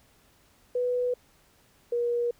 sine tone pair in turn, 493.9 / 477.4 Hz, B4 / A#4, 0 / +41 cents, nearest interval minor second, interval 59 cents, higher first, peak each -24 dBFS, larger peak neither, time 0.75-1.14 / 1.92-2.31 s, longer neither, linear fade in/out 5 ms, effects pink hiss -62 dBFS RMS until 2.39 s

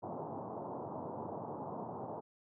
white band-pass noise, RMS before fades -43 dBFS, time 0.02-2.21 s, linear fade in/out 20 ms, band 100 to 980 Hz, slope 48 dB/octave, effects none

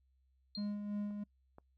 sine tone with exponential decay, 4200 Hz, C8, 6 cents sharp, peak -39 dBFS, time 0.55-0.74 s, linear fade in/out 1 ms, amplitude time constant 41 ms
triangle tone with tremolo, 206.2 Hz, G#3, 12 cents flat, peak -33 dBFS, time 0.57-1.24 s, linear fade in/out 10 ms, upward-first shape sine, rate 3 Hz, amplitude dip 45%
clicks, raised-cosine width 1 ms, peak -48 / -39 dBFS, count 2, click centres 1.108 / 1.584 s
effects noise-tail reverb RT60 0.1 s tail -25 dB re dry + added 65 Hz sine -70 dBFS peak until 1.77 s

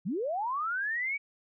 sine linear sweep, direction up, 146 to 2300 Hz, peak -29 dBFS, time 0.05-1.18 s, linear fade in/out 20 ms, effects none

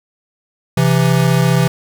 square tone pair together, 132.2 / 166.99 Hz, C3 / E3, +18 / +23 cents, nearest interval major third, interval 405 cents, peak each -14 dBFS, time 0.77-1.68 s, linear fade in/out 5 ms, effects none

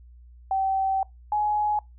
sine tone pair in turn, 771 / 839.8 Hz, G5 / G#5, -29 / +19 cents, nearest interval minor second, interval 148 cents, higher second, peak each -21 dBFS, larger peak neither, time 0.51-1.03 / 1.32-1.79 s, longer first, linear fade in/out 2 ms, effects noise-tail reverb RT60 0.2 s tail -24 dB re dry + added 60 Hz sine -46 dBFS peak until 1.98 s

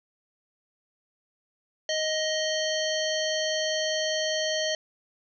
harmonic tone, 625 Hz, D#5, 8 cents sharp, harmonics 1 / 3 / 5 / 7 / 9 / 10, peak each -28 / -33 / -32 / -33 / -39 / -38 dBFS, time 1.89-4.75 s, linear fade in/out 2 ms, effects none

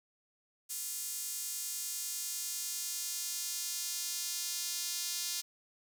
sawtooth tone with high-pass filter sweep, 350 Hz, F4, 4 cents sharp, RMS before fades -38 dBFS, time 0.69-5.42 s, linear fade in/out 20 ms, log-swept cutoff 8000 to 5100 Hz, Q 1.3, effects none

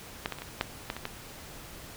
clicks, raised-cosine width 0.3 ms, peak -13 / -17 / -23 / -22 / -10 / -15 / -21 / -16 dBFS, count 8, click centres 0.259 / 0.323 / 0.386 / 0.42 / 0.611 / 0.901 / 0.966 / 1.054 s, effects pink hiss -46 dBFS RMS until 1.96 s

